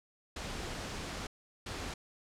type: noise bursts at uneven times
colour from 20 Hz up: pink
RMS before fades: -40 dBFS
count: 2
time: 0.36-1.27 / 1.66-1.94 s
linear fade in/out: 5 ms
effects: low-pass 7000 Hz 12 dB/octave